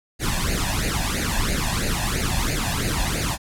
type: noise with flanger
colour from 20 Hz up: pink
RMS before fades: -23 dBFS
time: 0.19-3.38 s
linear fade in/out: 50 ms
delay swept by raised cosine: 0.44 to 1.18 ms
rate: 3 Hz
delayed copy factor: +0.8
effects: low-pass 12000 Hz 12 dB/octave